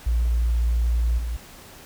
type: tone with level steps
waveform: sine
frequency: 58.27 Hz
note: A#1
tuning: in tune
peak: -17 / -24 dBFS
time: 0.06-1.37 s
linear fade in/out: 10 ms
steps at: 1.18 s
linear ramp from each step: 5 ms
effects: tanh soft clip ceiling -14 dBFS + pink hiss -45 dBFS RMS until 1.85 s